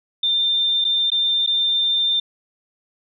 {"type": "tone with dropouts", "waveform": "sine", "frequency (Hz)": 3593, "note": "A7", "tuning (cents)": 36, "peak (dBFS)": -16, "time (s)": [0.23, 2.2], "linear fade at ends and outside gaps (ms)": 5, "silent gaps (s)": [[0.844, 0.849], [1.103, 1.117], [1.464, 1.473]], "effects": []}